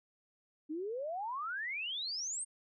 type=exponential sweep; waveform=sine; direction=up; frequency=293.7 to 8870 Hz; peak=-36 dBFS; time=0.69-2.45 s; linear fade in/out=20 ms; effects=none